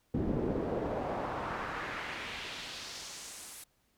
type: noise with band-pass filter sweep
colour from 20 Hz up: brown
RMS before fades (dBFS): -37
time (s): 0.14-3.64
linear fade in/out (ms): 5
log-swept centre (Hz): 260 to 11000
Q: 1.5
effects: pink hiss -73 dBFS RMS until 3.97 s